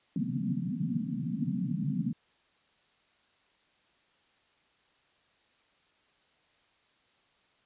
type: band-pass noise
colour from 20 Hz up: white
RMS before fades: -32 dBFS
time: 0.16-2.13 s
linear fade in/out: 2 ms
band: 130 to 260 Hz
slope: 96 dB/octave
effects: white hiss -68 dBFS RMS until 7.65 s + resampled to 8000 Hz